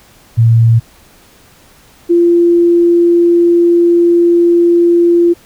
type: tone pair in turn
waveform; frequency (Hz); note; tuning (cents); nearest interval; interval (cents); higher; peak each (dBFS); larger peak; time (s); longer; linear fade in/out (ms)
sine; 114.8 / 344; A#2 / F4; -26 / -26; octave + perfect fifth; 1900; second; -4 / -5; first; 0.37-0.8 / 2.09-5.34; second; 20
effects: pink hiss -44 dBFS RMS until 5.45 s